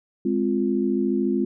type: chord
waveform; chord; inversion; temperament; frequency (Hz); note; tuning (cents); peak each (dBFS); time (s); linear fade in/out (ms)
sine; F minor; first; equal; 207.7 / 261.6 / 349.2; Ab3 / C4 / F4; 0 / 0 / 0; -24; 0.25-1.45; 5
effects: none